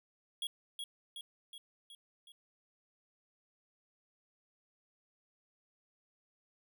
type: tone with echo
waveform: square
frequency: 3318 Hz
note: G#7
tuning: 2 cents flat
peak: -36 dBFS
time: 0.42-0.47 s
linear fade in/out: 2 ms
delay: 370 ms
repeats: 5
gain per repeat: -4 dB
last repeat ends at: 2.32 s
effects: none